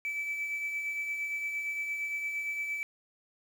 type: tone with tremolo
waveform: triangle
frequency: 2309 Hz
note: D7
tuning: 30 cents flat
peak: -27 dBFS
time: 0.05-2.83 s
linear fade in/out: 0 ms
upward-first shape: triangle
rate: 8.7 Hz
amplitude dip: 50%
effects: tanh soft clip ceiling -27 dBFS + 9-bit